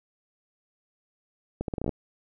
accelerating click train, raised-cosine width 2 ms, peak -16 dBFS, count 9, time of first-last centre 1.61-1.892 s, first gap 72 ms, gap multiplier 0.78, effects none

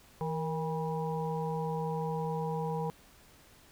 harmonic tone with a mistuned harmonic, 162 Hz, E3, 30 cents flat, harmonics 1 / 3 / 5 / 6, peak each -34 / -36 / -39 / -40 dBFS, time 0.21-2.9 s, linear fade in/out 0 ms, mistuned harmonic 3, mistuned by -61 cents, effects pink hiss -59 dBFS RMS until 3.71 s

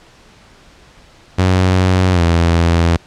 sawtooth tone with pitch glide, 92.5 to 84.33 Hz, F#2 to E2, 0 to +40 cents, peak -6 dBFS, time 1.38-2.97 s, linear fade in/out 10 ms, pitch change -160 cents, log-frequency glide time 2.11-2.22 s, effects pink hiss -45 dBFS RMS until 3.06 s + low-pass 6000 Hz 12 dB/octave

